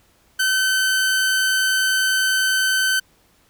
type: tone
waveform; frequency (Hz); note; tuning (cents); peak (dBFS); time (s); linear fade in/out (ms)
sawtooth; 1530; G6; -42; -13; 0.39-3; 10
effects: pink hiss -58 dBFS RMS until 3.49 s